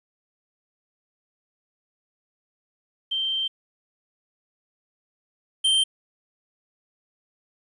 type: tone pair in turn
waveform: sine / square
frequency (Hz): 3136 / 3136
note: G7 / G7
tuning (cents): 0 / 0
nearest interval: unison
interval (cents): 0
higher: neither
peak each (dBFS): -23 / -18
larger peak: second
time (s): 3.11-3.48 / 5.64-5.84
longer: first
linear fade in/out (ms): 10
effects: resampled to 24000 Hz + 10-bit